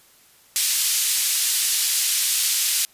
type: band-pass noise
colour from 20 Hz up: white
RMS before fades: -21 dBFS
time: 0.56-2.85 s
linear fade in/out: 0 ms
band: 3100 to 12000 Hz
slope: 12 dB/octave
effects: white hiss -54 dBFS RMS until 2.93 s + resampled to 32000 Hz